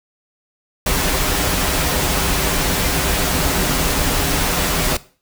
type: noise with comb filter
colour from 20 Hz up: pink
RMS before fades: -18 dBFS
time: 0.86-4.97 s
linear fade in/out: 5 ms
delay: 9 ms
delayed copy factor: -0.55
effects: noise-tail reverb RT60 0.4 s tail -18 dB re dry